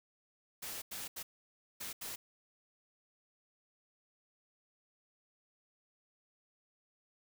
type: noise bursts at uneven times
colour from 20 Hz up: white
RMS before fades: -43 dBFS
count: 5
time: 0.62-0.82 / 0.91-1.08 / 1.16-1.23 / 1.8-1.93 / 2.01-2.16 s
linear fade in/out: 10 ms
effects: none